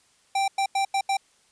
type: tone bursts at uneven times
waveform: square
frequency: 784 Hz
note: G5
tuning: in tune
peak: -22 dBFS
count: 5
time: 0.35-0.48 / 0.58-0.66 / 0.75-0.85 / 0.94-1.01 / 1.09-1.17 s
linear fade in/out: 5 ms
effects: white hiss -62 dBFS RMS until 1.51 s + resampled to 22050 Hz